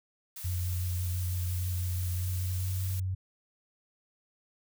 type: noise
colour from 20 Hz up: blue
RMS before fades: -42 dBFS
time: 0.36-3 s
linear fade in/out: 5 ms
type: tone with pitch glide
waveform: sine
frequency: 89.4 to 93.57 Hz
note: F2 to F#2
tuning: +41 to +20 cents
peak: -29 dBFS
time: 0.44-3.15 s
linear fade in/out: 10 ms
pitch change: +79 cents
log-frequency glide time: 2.15-2.82 s
effects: none